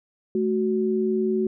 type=tone pair together; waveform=sine; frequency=217.2 / 372.3 Hz; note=A3 / F#4; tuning=-22 / +11 cents; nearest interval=major sixth; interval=933 cents; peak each=-24 / -22 dBFS; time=0.35-1.47 s; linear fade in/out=2 ms; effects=none